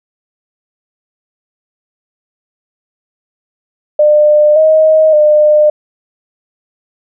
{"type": "tone with pitch steps", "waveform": "sine", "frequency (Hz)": [600, 628, 603], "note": ["D5", "D#5", "D5"], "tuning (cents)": [37, 16, 46], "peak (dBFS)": -4, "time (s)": [3.99, 5.7], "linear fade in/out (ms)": 5, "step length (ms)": 570, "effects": []}